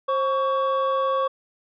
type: tone pair together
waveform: triangle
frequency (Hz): 531.7 / 1122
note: C5 / C#6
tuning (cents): +28 / +21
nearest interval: octave + minor second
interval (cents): 1293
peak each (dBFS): -21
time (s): 0.08-1.28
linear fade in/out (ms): 10
effects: resampled to 11025 Hz